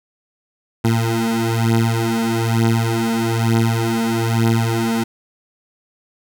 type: beating tone pair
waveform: 20% pulse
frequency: 113.6 / 114.7 Hz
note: A#2 / A#2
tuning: -44 / -28 cents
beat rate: 1.1 Hz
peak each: -14 / -13 dBFS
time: 0.84-5.04 s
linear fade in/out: 10 ms
effects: none